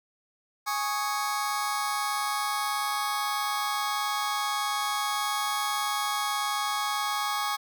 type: chord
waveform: sawtooth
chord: Ab suspended fourth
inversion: none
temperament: just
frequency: 830.6 / 1107.5 / 1245.9 Hz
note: Ab5 / Db6 / Eb6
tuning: 0 / -2 / +2 cents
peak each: -27 / -27 / -29 dBFS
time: 0.66-7.57 s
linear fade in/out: 20 ms
effects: none